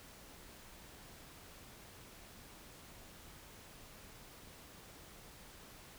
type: silence
effects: pink hiss -56 dBFS RMS until 5.98 s